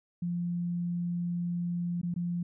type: tone with dropouts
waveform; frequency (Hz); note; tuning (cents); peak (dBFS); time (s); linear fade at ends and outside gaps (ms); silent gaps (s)
sine; 174; F3; -6; -29; 0.22-2.43; 5; 2.015-2.031 / 2.141-2.161
effects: none